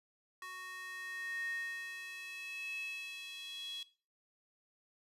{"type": "tone with high-pass filter sweep", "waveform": "square", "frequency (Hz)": 370, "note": "F#4", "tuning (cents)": 0, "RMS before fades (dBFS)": -44, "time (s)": [0.42, 3.83], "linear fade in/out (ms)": 2, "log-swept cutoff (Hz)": [1400, 3400], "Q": 9.2, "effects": ["noise-tail reverb RT60 0.4 s tail -18 dB re dry", "resampled to 32000 Hz"]}